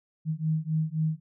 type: beating tone pair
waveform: sine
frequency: 155.7 / 159.5 Hz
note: D#3 / D#3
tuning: +2 / +43 cents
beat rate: 3.8 Hz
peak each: -28 dBFS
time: 0.25-1.2 s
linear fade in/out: 50 ms
effects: none